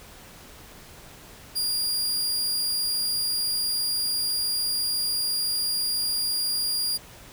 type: tone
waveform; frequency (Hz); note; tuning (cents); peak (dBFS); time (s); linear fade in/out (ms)
sawtooth; 4818; D8; +43; -21; 1.55-6.98; 20
effects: pink hiss -47 dBFS RMS until 7.32 s